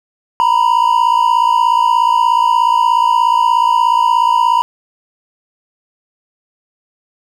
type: tone pair together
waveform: triangle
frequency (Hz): 935.2 / 992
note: A#5 / B5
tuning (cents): +5 / +7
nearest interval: minor second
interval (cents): 102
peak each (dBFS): -10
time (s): 0.4-4.62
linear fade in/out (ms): 0
effects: none